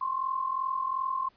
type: tone pair together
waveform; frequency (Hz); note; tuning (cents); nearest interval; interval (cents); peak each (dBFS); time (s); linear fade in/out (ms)
sine; 1046.5 / 1089.2; C6 / C#6; 0 / -31; minor second; 69; -29 / -33; 0.01-1.29; 5
effects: pink hiss -65 dBFS RMS until 1.36 s + resampled to 11025 Hz